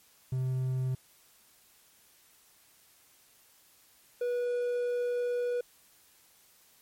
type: tone pair in turn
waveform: triangle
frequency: 129.4 / 486.9 Hz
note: C3 / B4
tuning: -19 / -25 cents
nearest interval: octave + major seventh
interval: 2294 cents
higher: second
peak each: -26 dBFS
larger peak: neither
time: 0.32-0.95 / 4.21-5.61 s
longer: second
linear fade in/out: 5 ms
effects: white hiss -62 dBFS RMS until 6.81 s + MP3 64 kbps